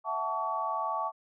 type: chord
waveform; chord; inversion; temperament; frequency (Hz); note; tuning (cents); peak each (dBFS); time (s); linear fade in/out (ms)
sine; F# minor seventh; third; equal with one note detuned; 659.3 / 740 / 880 / 1133.3; E5 / F#5 / A5 / C#6; 0 / 0 / 0 / +38; -37 / -38 / -34 / -32; 0.04-1.12; 50
effects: none